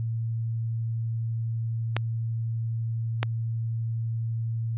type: clicks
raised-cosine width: 0.3 ms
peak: -9 dBFS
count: 2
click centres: 1.966 / 3.23 s
effects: added 114 Hz sine -26 dBFS peak until 4.77 s + resampled to 8000 Hz